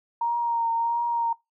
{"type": "tone with vibrato", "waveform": "sine", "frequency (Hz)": 932.3, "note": "A#5", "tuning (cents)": 0, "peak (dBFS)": -22, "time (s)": [0.21, 1.33], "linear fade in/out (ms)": 5, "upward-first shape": "triangle", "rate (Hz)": 1.5, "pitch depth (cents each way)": 29, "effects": ["noise-tail reverb RT60 0.2 s tail -22 dB re dry"]}